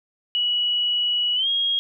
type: tone with pitch glide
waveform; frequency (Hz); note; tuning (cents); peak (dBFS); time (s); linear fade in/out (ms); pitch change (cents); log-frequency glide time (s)
sine; 2930 to 3270; F#7 to G#7; -18 to -28; -19; 0.35-1.79; 0; +190; 1.35-1.48
effects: none